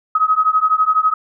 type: beating tone pair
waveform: sine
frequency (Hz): 1263 / 1275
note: D#6 / D#6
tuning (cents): +26 / +42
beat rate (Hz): 12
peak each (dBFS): -15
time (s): 0.15-1.14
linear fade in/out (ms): 5
effects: none